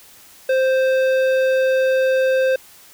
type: tone with tanh clipping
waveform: triangle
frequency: 523.3 Hz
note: C5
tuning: in tune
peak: -16 dBFS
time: 0.49-2.56 s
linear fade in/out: 5 ms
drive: 17 dB
effects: white hiss -46 dBFS RMS until 2.93 s